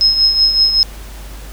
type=tone with tremolo; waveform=sine; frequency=5150 Hz; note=E8; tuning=41 cents flat; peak=-6 dBFS; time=0.01-0.83 s; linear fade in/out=0 ms; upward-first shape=triangle; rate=5.3 Hz; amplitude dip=65%; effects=added 50 Hz sine -29 dBFS peak until 1.52 s + pink hiss -37 dBFS RMS until 1.52 s